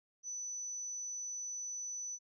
sine tone, 5980 Hz, F#8, 17 cents sharp, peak -39 dBFS, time 0.23-2.19 s, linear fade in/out 50 ms, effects none

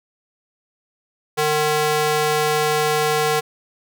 square tone with high-pass filter, 152.1 Hz, D#3, 39 cents flat, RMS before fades -19 dBFS, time 1.37-3.41 s, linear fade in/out 20 ms, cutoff 470 Hz, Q 1, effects none

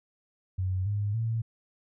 sine tone with pitch steps, 93.2 / 102.82 / 113.42 Hz, F#2 / G#2 / A#2, +13 / -17 / -47 cents, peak -26 dBFS, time 0.58-1.42 s, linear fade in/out 10 ms, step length 280 ms, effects none

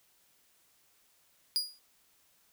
40% pulse tone with exponential decay, 4877 Hz, D#8, 35 cents flat, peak -23 dBFS, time 1.56-1.79 s, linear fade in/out 0 ms, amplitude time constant 50 ms, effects white hiss -68 dBFS RMS until 2.52 s

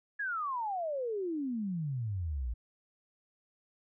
sine exponential sweep, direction down, 1712 to 55 Hz, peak -32 dBFS, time 0.19-2.54 s, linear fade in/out 10 ms, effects none

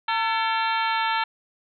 harmonic tone with a mistuned harmonic, 450.1 Hz, A4, 39 cents sharp, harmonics 2 / 3 / 4 / 5 / 6 / 7 / 8 / 9, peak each -24 / -28 / -30 / -32 / -34 / -35 / -36 / -37 dBFS, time 0.08-1.24 s, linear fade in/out 5 ms, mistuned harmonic 4, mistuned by -69 cents, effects none

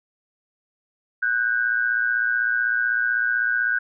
sine tone pair together, 1484.1 / 1600 Hz, F#6 / G6, +5 / +35 cents, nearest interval minor second, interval 130 cents, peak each -21 / -23 dBFS, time 1.22-3.79 s, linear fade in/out 10 ms, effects none

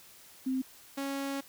sine / sawtooth tone pair in turn, 261.1 / 275.8 Hz, C4 / C#4, -3 / -9 cents, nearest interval minor second, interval 94 cents, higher second, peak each -28 / -29 dBFS, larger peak first, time 0.46-0.62 / 0.97-1.41 s, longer second, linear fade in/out 10 ms, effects white hiss -55 dBFS RMS until 1.48 s

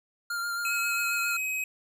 square tone with vibrato, 1396.9 Hz, F6, in tune, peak -30 dBFS, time 0.3-1.37 s, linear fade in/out 5 ms, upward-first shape sine, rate 7.4 Hz, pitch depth 21 cents each way
square tone with pitch glide, 2551 to 2535 Hz, D#7 to D#7, +43 to +32 cents, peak -29 dBFS, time 0.65-1.64 s, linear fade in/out 2 ms, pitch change -11 cents, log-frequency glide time 0.83-1.28 s
effects none

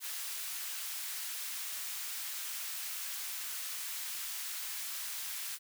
white high-pass noise, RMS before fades -40 dBFS, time 0-5.59 s, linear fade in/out 50 ms, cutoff 1300 Hz, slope 12 dB/octave, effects none

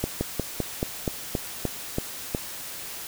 slowing click train, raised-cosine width 2 ms, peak -11 dBFS, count 10, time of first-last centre 0.04-2.349 s, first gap 170 ms, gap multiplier 1.1, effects white hiss -37 dBFS RMS until 3.07 s

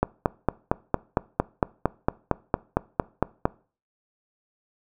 click train, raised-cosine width 1 ms, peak -5 dBFS, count 16, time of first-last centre 0.03-3.455 s, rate 4.38 Hz, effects noise-tail reverb RT60 0.4 s tail -22 dB re dry

